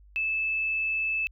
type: tone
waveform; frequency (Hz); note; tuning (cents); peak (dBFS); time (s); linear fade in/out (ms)
sine; 2621; E7; -11; -25; 0.16-1.27; 0
effects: added 50 Hz sine -51 dBFS peak until 1.31 s